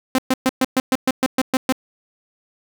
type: tone bursts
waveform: sawtooth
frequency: 260 Hz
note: C4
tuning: 11 cents flat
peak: -10 dBFS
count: 11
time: 0.15-1.724 s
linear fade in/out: 2 ms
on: 34 ms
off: 120 ms
effects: none